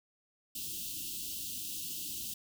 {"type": "band-stop noise", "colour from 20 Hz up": "white", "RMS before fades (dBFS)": -40, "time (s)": [0.55, 2.34], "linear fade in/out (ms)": 5, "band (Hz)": [360, 2700], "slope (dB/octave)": 96, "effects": []}